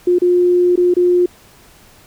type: tone with dropouts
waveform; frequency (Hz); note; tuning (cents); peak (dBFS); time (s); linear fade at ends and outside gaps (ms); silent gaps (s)
sine; 355.8; F4; +32; -9; 0.07-1.26; 5; 0.186-0.218 / 0.758-0.775 / 0.94-0.966
effects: pink hiss -46 dBFS RMS until 2.06 s